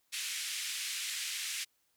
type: band-pass noise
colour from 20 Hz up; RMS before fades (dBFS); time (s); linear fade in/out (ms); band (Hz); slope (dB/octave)
pink; -38; 0.12-1.65; 20; 2100 to 11000; 24
effects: white hiss -75 dBFS RMS until 1.96 s